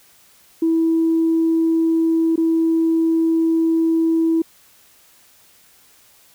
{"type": "tone with dropouts", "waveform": "sine", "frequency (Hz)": 326.9, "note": "E4", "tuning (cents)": -14, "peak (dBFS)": -13, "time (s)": [0.62, 4.42], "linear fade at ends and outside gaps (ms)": 5, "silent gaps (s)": [2.359, 2.377], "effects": ["tanh soft clip ceiling -9 dBFS", "white hiss -52 dBFS RMS until 6.34 s"]}